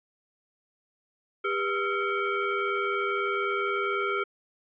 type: tone with frequency modulation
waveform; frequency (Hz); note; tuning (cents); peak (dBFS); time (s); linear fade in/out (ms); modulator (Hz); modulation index
sine; 488.8; B4; -18; -25; 1.44-4.24; 10; 888; 2
effects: resampled to 8000 Hz